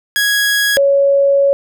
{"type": "tone pair in turn", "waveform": ["sawtooth", "sine"], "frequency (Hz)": [1661.2, 557.2], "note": ["G#6", "C#5"], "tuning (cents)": [0, 9], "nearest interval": "octave + perfect fifth", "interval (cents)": 1891, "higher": "first", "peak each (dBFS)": -8, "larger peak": "neither", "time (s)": [[0.16, 0.77], [0.77, 1.53]], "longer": "second", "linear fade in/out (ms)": 0, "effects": []}